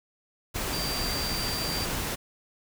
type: tone in noise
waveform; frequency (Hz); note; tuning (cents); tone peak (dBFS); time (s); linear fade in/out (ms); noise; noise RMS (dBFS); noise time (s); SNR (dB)
sine; 4700; D8; +1; -32; 0.72-1.86; 20; pink; -31; 0.54-2.16; -4
effects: none